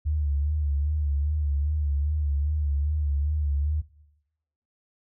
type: tone with vibrato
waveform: sine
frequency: 73.42 Hz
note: D2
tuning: in tune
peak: -22 dBFS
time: 0.05-3.82 s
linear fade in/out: 20 ms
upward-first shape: sine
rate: 2.5 Hz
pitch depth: 67 cents each way
effects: noise-tail reverb RT60 0.9 s tail -20 dB re dry